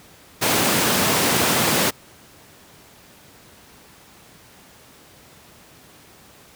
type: high-pass noise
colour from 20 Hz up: pink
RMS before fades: -19 dBFS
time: 0.41-1.91 s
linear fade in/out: 20 ms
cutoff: 150 Hz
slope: 12 dB/octave
effects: pink hiss -48 dBFS RMS until 6.55 s + high-pass 80 Hz 12 dB/octave